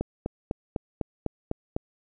click train, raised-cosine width 2 ms, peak -14 dBFS, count 8, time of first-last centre 0.01-1.764 s, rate 3.99 Hz, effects none

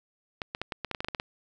clicks, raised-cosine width 0.3 ms, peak -16 dBFS, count 12, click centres 0.418 / 0.549 / 0.616 / 0.722 / 0.847 / 0.913 / 0.948 / 1.005 / 1.046 / 1.085 / 1.148 / 1.199 s, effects none

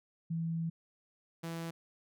sine / sawtooth tone pair in turn, 164.81 / 165.96 Hz, E3 / E3, 0 / +12 cents, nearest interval unison, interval 12 cents, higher second, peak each -32 / -34 dBFS, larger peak first, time 0.3-0.7 / 1.43-1.71 s, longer first, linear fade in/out 10 ms, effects none

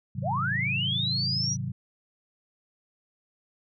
sine chord, Ab dominant seventh, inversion none, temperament equal, 103.83 / 130.81 / 155.56 / 185 Hz, Ab2 / C3 / Eb3 / Gb3, 0 / 0 / 0 / 0 cents, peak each -35 / -32 / -37 / -36 dBFS, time 0.15-1.72 s, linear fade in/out 10 ms
sine linear sweep, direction up, 493.9 to 5920 Hz, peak -26 dBFS, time 0.22-1.57 s, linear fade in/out 50 ms
effects none

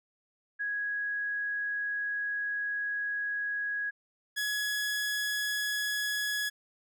sine / sawtooth tone pair in turn, 1661.2 / 1683.4 Hz, G#6 / G#6, 0 / +23 cents, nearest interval unison, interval 23 cents, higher second, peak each -30 / -26 dBFS, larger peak second, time 0.59-3.91 / 4.36-6.5 s, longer first, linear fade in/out 20 ms, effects none

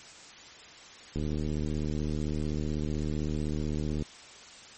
click train, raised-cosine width 3 ms, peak -20 dBFS, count 218, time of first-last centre 1.16-4.023 s, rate 75.8 Hz, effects white hiss -49 dBFS RMS until 4.77 s + MP3 32 kbps

